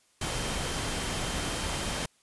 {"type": "tone in noise", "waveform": "sine", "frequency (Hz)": 3136, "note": "G7", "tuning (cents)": 0, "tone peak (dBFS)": -43, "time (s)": [0.21, 2.06], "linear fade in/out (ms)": 5, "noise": "pink", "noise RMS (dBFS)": -32, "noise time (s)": [0.21, 2.06], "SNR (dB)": -14, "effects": ["white hiss -66 dBFS RMS until 2.22 s", "resampled to 24000 Hz"]}